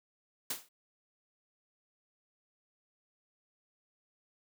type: noise with exponential decay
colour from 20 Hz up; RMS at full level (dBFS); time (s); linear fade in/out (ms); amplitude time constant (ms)
white; -32; 0.5-0.69; 5; 41
effects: high-pass 150 Hz 12 dB/octave